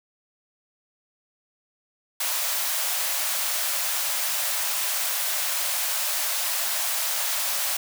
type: high-pass noise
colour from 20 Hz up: white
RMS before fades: -26 dBFS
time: 2.2-7.77 s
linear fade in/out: 5 ms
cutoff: 540 Hz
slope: 96 dB/octave
effects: none